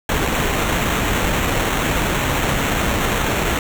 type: noise with sample-and-hold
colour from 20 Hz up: pink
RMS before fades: -19 dBFS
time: 0.09-3.59 s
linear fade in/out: 2 ms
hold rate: 4900 Hz
effects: none